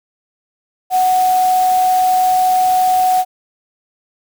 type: tone in noise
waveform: sine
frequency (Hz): 740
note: F#5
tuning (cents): 0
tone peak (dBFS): -10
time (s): 0.9-3.25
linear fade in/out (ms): 50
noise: white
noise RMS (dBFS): -28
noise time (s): 0.9-3.25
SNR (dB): +15
effects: none